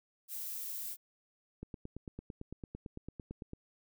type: noise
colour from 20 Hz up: violet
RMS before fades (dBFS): -41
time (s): 0.28-0.97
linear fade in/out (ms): 50
type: click train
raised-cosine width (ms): 3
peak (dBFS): -30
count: 18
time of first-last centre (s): 1.63-3.534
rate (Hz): 8.93
effects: none